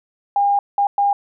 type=tone bursts at uneven times; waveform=sine; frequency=807 Hz; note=G#5; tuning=50 cents flat; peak=-13 dBFS; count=3; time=0.36-0.59 / 0.78-0.87 / 0.98-1.13 s; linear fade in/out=2 ms; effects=none